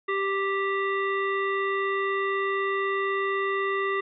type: harmonic tone with a mistuned harmonic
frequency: 392 Hz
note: G4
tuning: in tune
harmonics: 1 / 3 / 5 / 7 / 9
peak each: -27 / -29 / -30 / -41 / -45 dBFS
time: 0.08-4.01 s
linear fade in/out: 10 ms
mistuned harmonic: 9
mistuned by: +42 cents
effects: none